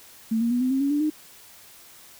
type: tone with pitch steps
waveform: sine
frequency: 223.2 / 233.5 / 244.2 / 255.5 / 267.3 / 279.6 / 292.5 / 306 Hz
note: A3 / A#3 / B3 / C4 / C4 / C#4 / D4 / D#4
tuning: +25 / +3 / -19 / -41 / +37 / +15 / -7 / -29 cents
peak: -20 dBFS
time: 0.31-1.102 s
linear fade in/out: 10 ms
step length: 99 ms
effects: white hiss -49 dBFS RMS until 2.19 s